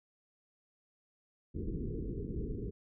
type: low-pass noise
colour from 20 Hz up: pink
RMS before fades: -38 dBFS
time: 1.54-2.71 s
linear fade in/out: 20 ms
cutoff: 460 Hz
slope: 96 dB/octave
effects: none